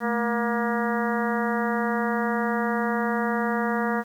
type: harmonic tone with a mistuned harmonic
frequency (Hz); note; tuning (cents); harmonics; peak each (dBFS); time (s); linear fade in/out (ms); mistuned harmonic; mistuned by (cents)
236.9; A#3; +28; 1 / 2 / 3 / 4 / 5 / 6 / 7 / 8; -26 / -29 / -31 / -32 / -33 / -34 / -34 / -35; 0-4.04; 50; 1; -130
effects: 9-bit